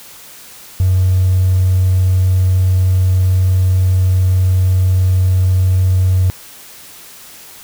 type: tone with hard clipping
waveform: triangle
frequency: 92.6 Hz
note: F#2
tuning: 2 cents sharp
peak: -9 dBFS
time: 0.8-6.3 s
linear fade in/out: 0 ms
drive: 3 dB
effects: white hiss -37 dBFS RMS until 7.63 s